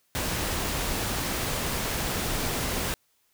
pink noise, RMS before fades -29 dBFS, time 0.15-2.94 s, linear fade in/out 0 ms, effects white hiss -69 dBFS RMS until 3.33 s

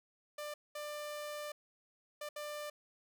sawtooth tone bursts at uneven times, 594 Hz, D5, 20 cents sharp, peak -37 dBFS, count 4, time 0.38-0.54 / 0.75-1.52 / 2.21-2.29 / 2.36-2.7 s, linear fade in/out 5 ms, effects none

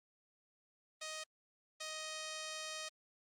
5% pulse tone bursts at uneven times, 625 Hz, D#5, 8 cents sharp, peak -31 dBFS, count 2, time 1.01-1.24 / 1.8-2.89 s, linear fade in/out 10 ms, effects low-pass 11000 Hz 12 dB/octave + Opus 32 kbps

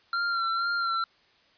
square tone with vibrato, 1372 Hz, F6, 31 cents flat, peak -26 dBFS, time 0.13-1.04 s, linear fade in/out 2 ms, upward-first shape sine, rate 2.1 Hz, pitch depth 33 cents each way, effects white hiss -62 dBFS RMS until 1.57 s + resampled to 11025 Hz

